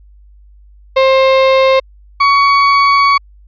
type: tone pair in turn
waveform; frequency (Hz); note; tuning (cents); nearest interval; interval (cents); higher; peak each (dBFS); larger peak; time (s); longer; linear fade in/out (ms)
35% pulse; 530 / 1123; C5 / C#6; +22 / +22; octave + minor second; 1300; second; -5; neither; 0.96-1.8 / 2.2-3.18; second; 10
effects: added 50 Hz sine -39 dBFS peak until 3.47 s + resampled to 11025 Hz